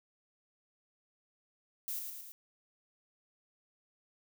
violet noise with echo, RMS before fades -38 dBFS, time 1.88-1.99 s, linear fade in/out 0 ms, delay 110 ms, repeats 3, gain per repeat -4 dB, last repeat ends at 2.32 s, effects none

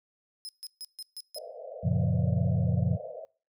sawtooth tone bursts, 5100 Hz, D#8, 42 cents sharp, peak -35 dBFS, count 6, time 0.45-1.384 s, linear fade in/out 0 ms, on 39 ms, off 140 ms
white band-pass noise, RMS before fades -42 dBFS, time 1.36-3.25 s, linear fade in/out 0 ms, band 470 to 680 Hz, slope 96 dB/octave
sine chord, Gb major seventh, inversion none, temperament equal, 92.5 / 116.54 / 138.59 / 174.61 Hz, Gb2 / Bb2 / Db3 / F3, 0 / 0 / 0 / 0 cents, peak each -29 dBFS, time 1.83-2.97 s, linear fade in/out 20 ms
effects noise-tail reverb RT60 0.4 s tail -24 dB re dry

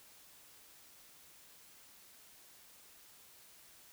silence, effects white hiss -60 dBFS RMS until 3.92 s

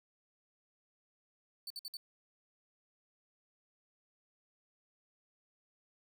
40% pulse tone bursts, 4503 Hz, C#8, 26 cents sharp, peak -40 dBFS, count 4, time 1.67-1.97 s, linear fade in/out 2 ms, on 33 ms, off 56 ms, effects 13-bit

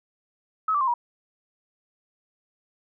sine tone with pitch steps, 1284 / 1163.9 / 1055.1 / 956.4 Hz, E6 / D6 / C6 / A#5, -46 / -16 / +14 / +44 cents, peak -20 dBFS, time 0.68-0.94 s, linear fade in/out 5 ms, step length 65 ms, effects none

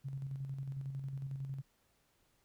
sine tone with tremolo, 136.1 Hz, C#3, 31 cents flat, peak -37 dBFS, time 0.04-1.62 s, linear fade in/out 20 ms, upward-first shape square, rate 11 Hz, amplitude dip 40%, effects pink hiss -74 dBFS RMS until 2.44 s

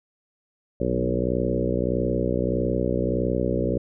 harmonic tone with a mistuned harmonic, 61.6 Hz, B1, 4 cents flat, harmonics 1 / 2 / 3 / 4 / 5 / 6 / 7 / 8 / 9, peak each -30 / -30 / -30 / -30 / -30 / -30 / -30 / -30 / -30 dBFS, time 0.8-3.78 s, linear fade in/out 5 ms, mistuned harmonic 3, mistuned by +18 cents, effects none

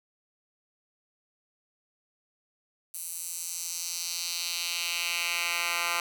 10% pulse tone with high-pass filter sweep, 171.7 Hz, F3, 29 cents flat, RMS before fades -32 dBFS, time 2.94-6 s, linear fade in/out 2 ms, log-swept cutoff 10000 to 1500 Hz, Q 1.6, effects none

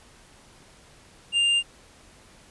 sine tone with hard clipping, 2799 Hz, F7, 3 cents sharp, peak -20 dBFS, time 1.32-1.63 s, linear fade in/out 50 ms, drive 5 dB, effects pink hiss -53 dBFS RMS until 2.5 s + resampled to 24000 Hz

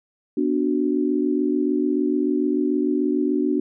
sine chord, B minor, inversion none, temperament equal, 246.9 / 293.7 / 370 Hz, B3 / D4 / F#4, 0 / 0 / 0 cents, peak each -24 / -21 / -24 dBFS, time 0.37-3.6 s, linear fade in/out 5 ms, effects none

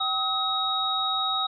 sine tone cluster, 768 / 1274 / 3790 Hz, G5 / D#6 / A#7, -36 / +41 / +28 cents, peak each -31 / -28 / -26 dBFS, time 0-1.47 s, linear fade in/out 10 ms, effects none

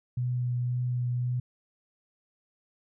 sine tone with vibrato, 123.47 Hz, B2, in tune, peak -26 dBFS, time 0.17-1.4 s, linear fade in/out 5 ms, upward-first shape triangle, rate 1.9 Hz, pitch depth 14 cents each way, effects none

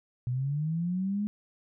sine linear sweep, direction up, 120.5 to 211.3 Hz, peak -27 dBFS, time 0.27-1.27 s, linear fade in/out 0 ms, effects none

